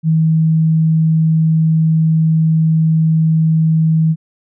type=tone; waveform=sine; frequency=160 Hz; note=D#3; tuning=49 cents sharp; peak=-9 dBFS; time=0.03-4.16 s; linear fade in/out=50 ms; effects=none